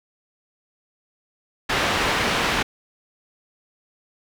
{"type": "low-pass noise", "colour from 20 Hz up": "white", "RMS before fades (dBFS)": -22, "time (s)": [1.69, 2.63], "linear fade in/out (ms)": 10, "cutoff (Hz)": 2500, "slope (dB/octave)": 12, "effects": []}